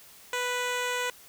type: tone with low-pass filter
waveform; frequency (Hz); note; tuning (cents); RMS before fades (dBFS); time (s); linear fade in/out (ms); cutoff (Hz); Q
10% pulse; 493.9; B4; 0; -30; 0.33-1.1; 2; 9600; 0.81
effects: white hiss -52 dBFS RMS until 1.28 s